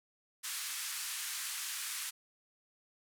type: band-pass noise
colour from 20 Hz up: white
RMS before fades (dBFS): -40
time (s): 0.43-2.11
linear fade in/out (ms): 20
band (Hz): 1200 to 12000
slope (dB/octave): 24
effects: none

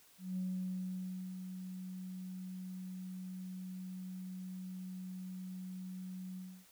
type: tone with ADSR envelope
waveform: sine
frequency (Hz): 185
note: F#3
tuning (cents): 0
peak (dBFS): -34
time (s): 0.18-6.66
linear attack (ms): 190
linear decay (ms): 980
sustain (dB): -8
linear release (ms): 290
effects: tanh soft clip ceiling -30 dBFS + white hiss -64 dBFS RMS until 6.71 s

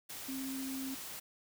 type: tone in noise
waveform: sine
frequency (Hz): 266.4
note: C4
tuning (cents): +31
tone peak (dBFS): -38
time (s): 0.28-0.95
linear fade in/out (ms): 10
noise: white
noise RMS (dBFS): -45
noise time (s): 0.09-1.2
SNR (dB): +4
effects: none

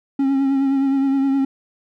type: tone with vibrato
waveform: triangle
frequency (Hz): 272.3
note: C#4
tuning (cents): -31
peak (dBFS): -13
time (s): 0.19-1.45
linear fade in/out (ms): 5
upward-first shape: triangle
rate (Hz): 9.6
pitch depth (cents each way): 37
effects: none

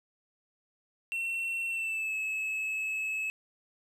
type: tone with pitch glide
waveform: triangle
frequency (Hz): 2711 to 2589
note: E7 to E7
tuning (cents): +48 to -32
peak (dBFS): -29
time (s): 1.12-3.3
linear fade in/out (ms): 0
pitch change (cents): -80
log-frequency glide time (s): 1.7-2.15
effects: none

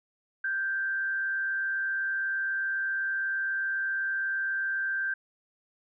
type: tone with frequency modulation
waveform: sine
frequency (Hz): 1568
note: G6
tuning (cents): 0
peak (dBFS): -27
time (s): 0.44-5.14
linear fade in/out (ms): 5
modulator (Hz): 115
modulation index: 0.35
effects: none

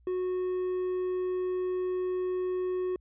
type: tone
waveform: triangle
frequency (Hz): 366.6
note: F#4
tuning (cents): -16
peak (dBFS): -26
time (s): 0.07-2.96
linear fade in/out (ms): 2
effects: added 60 Hz sine -58 dBFS peak until 3 s + resampled to 8000 Hz

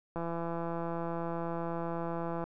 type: click train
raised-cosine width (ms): 1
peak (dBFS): -23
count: 384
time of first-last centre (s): 0.16-2.44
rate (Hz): 168
effects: none

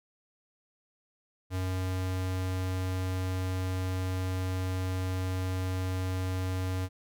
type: tone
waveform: square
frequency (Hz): 92.8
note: F#2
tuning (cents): +6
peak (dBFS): -30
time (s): 1.5-6.89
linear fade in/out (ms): 50
effects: none

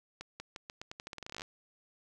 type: accelerating click train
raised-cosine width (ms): 0.2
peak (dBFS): -25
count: 20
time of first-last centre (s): 0.21-1.419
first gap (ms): 190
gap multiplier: 0.85
effects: none

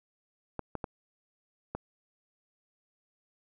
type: clicks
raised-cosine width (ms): 1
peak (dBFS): -20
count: 4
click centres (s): 0.593 / 0.753 / 0.842 / 1.75
effects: none

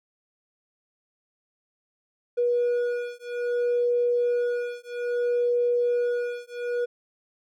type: beating tone pair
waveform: triangle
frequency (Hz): 483.2 / 483.81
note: B4 / B4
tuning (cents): -38 / -36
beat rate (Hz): 0.61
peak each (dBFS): -22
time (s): 2.37-6.86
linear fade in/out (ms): 20
effects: tanh soft clip ceiling -18 dBFS

